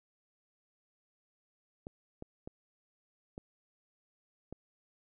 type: clicks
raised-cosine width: 2 ms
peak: -29 dBFS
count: 5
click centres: 1.869 / 2.224 / 2.475 / 3.379 / 4.526 s
effects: none